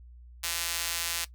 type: tone with high-pass filter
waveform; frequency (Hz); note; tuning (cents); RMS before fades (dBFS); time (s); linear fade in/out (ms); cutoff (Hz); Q
sawtooth; 169.3; E3; +46; -32; 0.43-1.25; 10; 2900; 0.52
effects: noise-tail reverb RT60 0.1 s tail -17 dB re dry + added 60 Hz sine -47 dBFS peak until 1.34 s